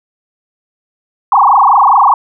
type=tone with frequency modulation; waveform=sine; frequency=964 Hz; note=B5; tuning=42 cents flat; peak=-4 dBFS; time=1.32-2.14 s; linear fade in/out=2 ms; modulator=24.9 Hz; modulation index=7.3; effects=none